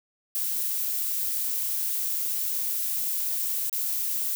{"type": "noise with dropouts", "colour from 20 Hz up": "violet", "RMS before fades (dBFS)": -28, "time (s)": [0.35, 4.35], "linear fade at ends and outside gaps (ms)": 0, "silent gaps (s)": [3.696, 3.728], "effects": []}